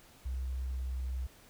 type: tone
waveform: sine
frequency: 64.2 Hz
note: C2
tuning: 32 cents flat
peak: -33 dBFS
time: 0.25-1.27 s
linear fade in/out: 10 ms
effects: pink hiss -59 dBFS RMS until 1.49 s